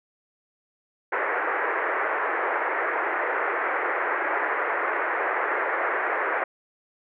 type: band-pass noise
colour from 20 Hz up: white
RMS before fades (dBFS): -26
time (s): 1.12-6.44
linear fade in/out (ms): 5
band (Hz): 350 to 2000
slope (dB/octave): 48
effects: none